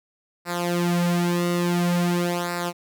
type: tone with flanger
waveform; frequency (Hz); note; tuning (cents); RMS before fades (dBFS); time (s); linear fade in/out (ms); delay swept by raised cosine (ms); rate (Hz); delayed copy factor
sawtooth; 174.61; F3; 0; -23; 0.45-2.73; 50; 0.31 to 4.51; 0.48; -0.8
effects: none